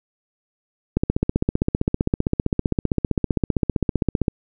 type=click train; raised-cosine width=3 ms; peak=-5 dBFS; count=52; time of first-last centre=0.97-4.282 s; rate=15.4 Hz; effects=none